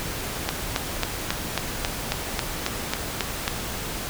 click train, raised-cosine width 0.2 ms, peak -5 dBFS, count 12, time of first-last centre 0.49-3.479 s, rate 3.68 Hz, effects pink hiss -31 dBFS RMS until 4.09 s

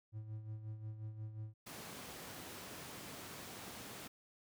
triangle tone with tremolo, 108.5 Hz, A2, 24 cents flat, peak -39 dBFS, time 0.12-1.54 s, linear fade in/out 50 ms, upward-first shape sine, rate 5.6 Hz, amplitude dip 60%
pink high-pass noise, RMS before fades -50 dBFS, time 1.66-4.08 s, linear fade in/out 10 ms, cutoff 120 Hz, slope 12 dB/octave
effects none

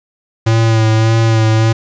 square tone with vibrato, 111.9 Hz, A2, 30 cents sharp, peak -9 dBFS, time 0.46-1.73 s, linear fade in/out 10 ms, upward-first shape sine, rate 1.7 Hz, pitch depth 27 cents each way, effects resampled to 16000 Hz + 7-bit

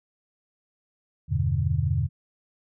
sine chord, E minor seventh, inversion none, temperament equal, 82.41 / 98 / 123.47 / 146.83 Hz, E2 / G2 / B2 / D3, 0 / 0 / 0 / 0 cents, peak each -27 dBFS, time 1.28-2.09 s, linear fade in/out 50 ms, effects none

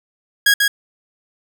sawtooth tone with echo, 1648 Hz, G#6, 14 cents flat, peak -6 dBFS, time 0.46-0.54 s, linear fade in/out 5 ms, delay 140 ms, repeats 1, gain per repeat -3 dB, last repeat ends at 0.68 s, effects none

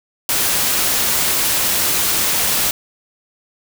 white noise, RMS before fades -17 dBFS, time 0.29-2.71 s, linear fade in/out 2 ms, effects none

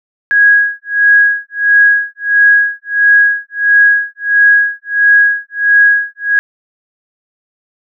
sine tone with tremolo, 1653 Hz, G#6, 9 cents flat, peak -3 dBFS, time 0.31-6.39 s, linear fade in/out 0 ms, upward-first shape sine, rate 1.5 Hz, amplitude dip 100%, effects none

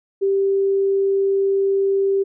sine tone, 392 Hz, G4, in tune, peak -15 dBFS, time 0.21-2.24 s, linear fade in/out 20 ms, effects none

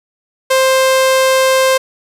sawtooth tone, 525 Hz, C5, 6 cents sharp, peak -5 dBFS, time 0.5-1.78 s, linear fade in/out 10 ms, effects resampled to 32000 Hz + 7-bit

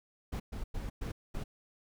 brown noise bursts at uneven times, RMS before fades -37 dBFS, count 5, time 0.32-0.4 / 0.52-0.64 / 0.74-0.9 / 1.01-1.12 / 1.34-1.44 s, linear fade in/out 10 ms, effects none

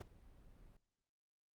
brown noise with ADSR envelope, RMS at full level -39 dBFS, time 0-0.77 s, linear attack 14 ms, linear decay 11 ms, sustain -23 dB, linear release 4 ms, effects noise-tail reverb RT60 1.0 s tail -21 dB re dry + Opus 48 kbps

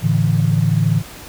sine chord, A suspended fourth, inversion none, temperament equal with one note detuned, 110 / 143.98 / 164.81 Hz, A2 / D3 / E3, 0 / -34 / 0 cents, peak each -17 dBFS, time 0.01-1.03 s, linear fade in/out 50 ms, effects pink hiss -36 dBFS RMS until 1.28 s

